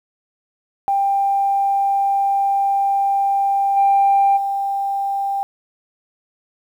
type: tone with level steps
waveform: sine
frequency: 792 Hz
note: G5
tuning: 18 cents sharp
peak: -14 / -10 / -18 dBFS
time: 0.88-5.43 s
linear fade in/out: 0 ms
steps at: 3.76 / 4.36 s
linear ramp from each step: 20 ms
effects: tanh soft clip ceiling -7 dBFS + 8-bit